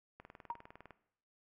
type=click train; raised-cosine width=0.5 ms; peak=-35 dBFS; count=15; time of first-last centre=0.2-0.907 s; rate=19.8 Hz
type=tone with exponential decay; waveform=sine; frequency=942 Hz; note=A#5; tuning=18 cents sharp; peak=-31 dBFS; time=0.5-0.58 s; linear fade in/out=2 ms; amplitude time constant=16 ms
effects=noise-tail reverb RT60 0.7 s tail -17 dB re dry + MP3 64 kbps